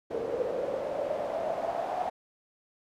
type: noise with band-pass filter sweep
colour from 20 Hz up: pink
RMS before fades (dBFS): -32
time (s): 0.1-2.1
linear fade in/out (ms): 10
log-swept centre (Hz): 470 to 740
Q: 7.9
effects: none